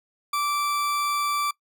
40% pulse tone, 1166 Hz, D6, 13 cents flat, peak -22 dBFS, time 0.33-1.51 s, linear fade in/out 5 ms, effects noise-tail reverb RT60 0.1 s tail -22 dB re dry

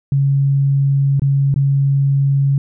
sine tone with dropouts, 138.59 Hz, C#3, in tune, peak -11 dBFS, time 0.12-2.58 s, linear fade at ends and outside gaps 2 ms, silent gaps 1.196-1.219 / 1.542-1.56 s, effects none

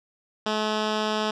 10% pulse tone with low-pass filter, 214.7 Hz, A3, 42 cents flat, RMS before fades -26 dBFS, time 0.46-1.31 s, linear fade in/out 5 ms, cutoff 4500 Hz, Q 1.7, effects none

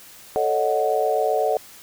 sine chord, D# half-diminished seventh, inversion second, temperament equal, 440 / 554.4 / 622.3 / 740 Hz, A4 / C#5 / D#5 / F#5, 0 / 0 / 0 / 0 cents, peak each -23 / -25 / -24 / -23 dBFS, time 0.36-1.57 s, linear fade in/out 0 ms, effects white hiss -45 dBFS RMS until 1.82 s

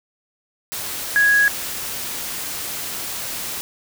sine tone in noise, 1661.2 Hz, G#6, in tune, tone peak -12 dBFS, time 1.16-1.48 s, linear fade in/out 0 ms, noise white, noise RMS -28 dBFS, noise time 0.72-3.61 s, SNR +13 dB, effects none

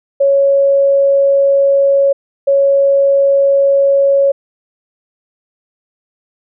sine tone pair in turn, 554.4 / 554.4 Hz, C#5 / C#5, 0 / 0 cents, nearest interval unison, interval 0 cents, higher neither, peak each -7 dBFS, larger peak neither, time 0.2-2.13 / 2.47-4.32 s, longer first, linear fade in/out 10 ms, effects none

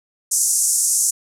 pink band-pass noise, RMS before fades -18 dBFS, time 0.31-1.11 s, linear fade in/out 10 ms, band 6100 to 11000 Hz, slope 48 dB/octave, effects none

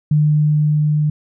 sine tone with level ramp, 150.7 Hz, D3, 45 cents sharp, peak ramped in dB -10 to -13 dBFS, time 0.11-1.1 s, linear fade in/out 5 ms, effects none

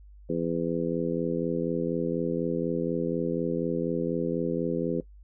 harmonic tone, 84.1 Hz, E2, 35 cents sharp, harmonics 2 / 3 / 4 / 5 / 6, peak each -32 / -32 / -32 / -32 / -32 dBFS, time 0.29-5.01 s, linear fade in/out 10 ms, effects noise-tail reverb RT60 0.1 s tail -19 dB re dry + added 50 Hz sine -47 dBFS peak until 5.23 s

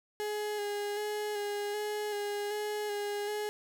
35% pulse tone with vibrato, 415.3 Hz, G#4, in tune, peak -31 dBFS, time 0.2-3.49 s, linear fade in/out 0 ms, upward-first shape square, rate 1.3 Hz, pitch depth 20 cents each way, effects none

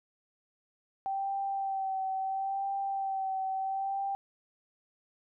sine tone with vibrato, 776 Hz, G5, 18 cents flat, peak -30 dBFS, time 1.06-4.15 s, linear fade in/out 0 ms, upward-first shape sine, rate 0.74 Hz, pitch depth 26 cents each way, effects none

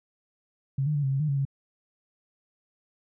sine tone with pitch steps, 136 / 151 / 144.8 / 134.8 / 136.2 / 152.5 / 139.5 / 137.6 Hz, C#3 / D3 / D3 / C#3 / C#3 / D#3 / C#3 / C#3, -33 / +48 / -24 / -48 / -30 / -34 / +11 / -12 cents, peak -23 dBFS, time 0.78-1.452 s, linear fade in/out 5 ms, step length 84 ms, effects none

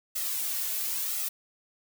blue noise with flanger, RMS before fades -31 dBFS, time 0.15-1.29 s, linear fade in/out 10 ms, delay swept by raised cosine 1.5 to 2.8 ms, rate 0.98 Hz, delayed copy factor +0.6, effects none

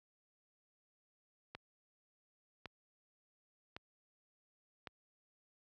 click train, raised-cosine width 0.3 ms, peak -29 dBFS, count 4, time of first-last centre 1.55-4.872 s, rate 0.903 Hz, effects high-pass 60 Hz 12 dB/octave

